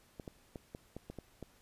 clicks, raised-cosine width 2 ms, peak -30 dBFS, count 8, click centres 0.198 / 0.278 / 0.558 / 0.749 / 0.966 / 1.1 / 1.187 / 1.427 s, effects pink hiss -66 dBFS RMS until 1.61 s + resampled to 32000 Hz

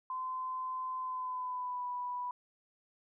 sine tone with pitch glide, 1028 to 986.1 Hz, C6 to B5, -31 to -3 cents, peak -35 dBFS, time 0.1-2.31 s, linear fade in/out 2 ms, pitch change -72 cents, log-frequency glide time 1-1.87 s, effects none

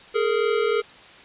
square tone pair together, 418 / 460.9 Hz, G#4 / A#4, +11 / -20 cents, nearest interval major second, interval 169 cents, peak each -23 dBFS, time 0.14-0.82 s, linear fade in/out 20 ms, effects white hiss -46 dBFS RMS until 1.24 s + resampled to 8000 Hz

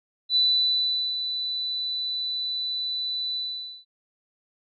sine tone with ADSR envelope, 3983 Hz, B7, 14 cents sharp, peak -17 dBFS, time 0.29-3.85 s, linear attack 67 ms, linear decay 790 ms, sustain -9 dB, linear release 490 ms, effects none

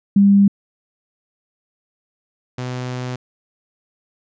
sine / sawtooth tone pair in turn, 199.7 / 125.8 Hz, G3 / B2, +32 / +32 cents, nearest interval minor sixth, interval 800 cents, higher first, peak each -8 / -20 dBFS, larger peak first, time 0.16-0.48 / 2.58-3.16 s, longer second, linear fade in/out 5 ms, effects resampled to 16000 Hz

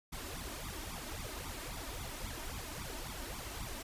pink noise with flanger, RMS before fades -43 dBFS, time 0.12-3.83 s, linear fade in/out 10 ms, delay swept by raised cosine 0.84 to 3.34 ms, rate 3.7 Hz, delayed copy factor +1, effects resampled to 32000 Hz

